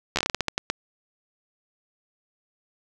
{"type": "slowing click train", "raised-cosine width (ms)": 0.2, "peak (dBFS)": -6, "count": 12, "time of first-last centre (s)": [0.16, 0.7], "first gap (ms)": 12, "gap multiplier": 1.26, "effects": []}